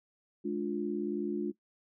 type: chord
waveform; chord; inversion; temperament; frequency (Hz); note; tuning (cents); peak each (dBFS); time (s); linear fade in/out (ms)
sine; D diminished; second; just; 211.4 / 293.7 / 352.4; Ab3 / D4 / F4; +31 / 0 / +16; -36 / -35 / -34; 0.44-1.52; 20
effects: noise-tail reverb RT60 0.1 s tail -18 dB re dry